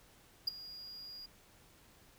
triangle tone with ADSR envelope, 4847 Hz, D#8, 46 cents flat, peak -26 dBFS, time 0.47-1.26 s, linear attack 9 ms, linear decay 12 ms, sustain -19 dB, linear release 4 ms, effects pink hiss -63 dBFS RMS until 2.18 s

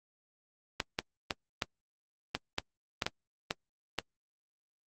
clicks, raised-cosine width 0.2 ms, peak -12 dBFS, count 10, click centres 0.802 / 0.989 / 1.308 / 1.622 / 2.35 / 2.584 / 3.022 / 3.065 / 3.509 / 3.987 s, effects Opus 24 kbps

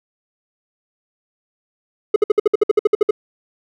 triangle tone bursts, 421.6 Hz, G#4, 26 cents sharp, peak -6 dBFS, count 13, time 2.14-3.109 s, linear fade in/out 5 ms, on 21 ms, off 58 ms, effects none

